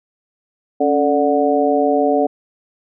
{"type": "harmonic tone with a mistuned harmonic", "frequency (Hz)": 146.83, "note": "D3", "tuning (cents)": 0, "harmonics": [2, 3, 4, 5], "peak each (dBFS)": [-18, -18, -18, -18], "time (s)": [0.8, 2.27], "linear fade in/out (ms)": 10, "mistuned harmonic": 2, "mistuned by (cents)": -91, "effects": []}